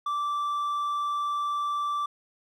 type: tone with hard clipping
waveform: sine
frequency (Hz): 1168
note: D6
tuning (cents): -10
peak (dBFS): -27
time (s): 0.06-2.06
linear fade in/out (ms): 5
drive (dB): 3
effects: none